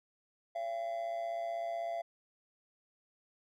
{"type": "tone with amplitude modulation", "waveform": "triangle", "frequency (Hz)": 679, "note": "F5", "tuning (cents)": -49, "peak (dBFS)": -30, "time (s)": [0.55, 2.02], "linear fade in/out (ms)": 10, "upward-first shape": "sine", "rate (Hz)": 116, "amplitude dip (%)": 60, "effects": []}